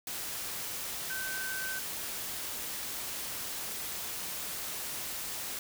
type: tone in noise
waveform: sine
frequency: 1535 Hz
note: G6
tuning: 37 cents flat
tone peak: -36 dBFS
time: 1.1-1.79 s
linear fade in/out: 2 ms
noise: white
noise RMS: -38 dBFS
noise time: 0.07-5.59 s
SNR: -1 dB
effects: none